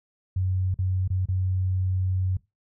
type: tone with dropouts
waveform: sine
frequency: 93.1 Hz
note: F#2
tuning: 11 cents sharp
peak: -22 dBFS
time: 0.36-2.37 s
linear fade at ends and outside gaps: 5 ms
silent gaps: 0.743-0.788 / 1.078-1.102 / 1.256-1.286 s
effects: noise-tail reverb RT60 0.2 s tail -19 dB re dry